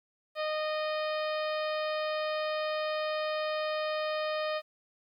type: harmonic tone with a mistuned harmonic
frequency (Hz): 616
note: D#5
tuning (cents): -17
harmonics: 1 / 2 / 3 / 4 / 5 / 6 / 7 / 8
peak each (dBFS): -31 / -37 / -41 / -43 / -45 / -47 / -48 / -49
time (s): 0.35-4.62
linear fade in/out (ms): 50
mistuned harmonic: 7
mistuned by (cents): -17
effects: 11-bit